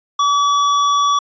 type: tone with hard clipping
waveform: sine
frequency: 1144 Hz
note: D6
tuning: 46 cents flat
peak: -14 dBFS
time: 0.19-1.19 s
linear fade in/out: 5 ms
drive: 14 dB
effects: resampled to 16000 Hz